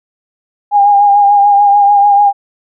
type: tone with vibrato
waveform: sine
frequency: 812 Hz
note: G#5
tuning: 39 cents flat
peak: -4 dBFS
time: 0.71-2.33 s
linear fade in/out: 50 ms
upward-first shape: triangle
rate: 6.8 Hz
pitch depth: 38 cents each way
effects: none